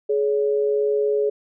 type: tone pair together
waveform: sine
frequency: 421.8 / 563 Hz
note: G#4 / C#5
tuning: +27 / +27 cents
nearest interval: perfect fourth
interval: 500 cents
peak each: -18 / -26 dBFS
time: 0.09-1.3 s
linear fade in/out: 10 ms
effects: none